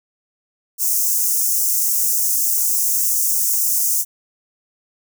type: high-pass noise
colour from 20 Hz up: white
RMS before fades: -18 dBFS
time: 0.78-4.05 s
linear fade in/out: 50 ms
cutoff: 5800 Hz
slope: 48 dB/octave
effects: none